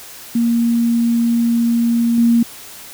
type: tone with level steps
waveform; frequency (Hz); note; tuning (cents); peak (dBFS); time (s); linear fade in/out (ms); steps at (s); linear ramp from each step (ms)
sine; 233.8; A#3; +5; -12 / -9; 0.35-2.43; 5; 2.18; 2
effects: white hiss -36 dBFS RMS until 2.93 s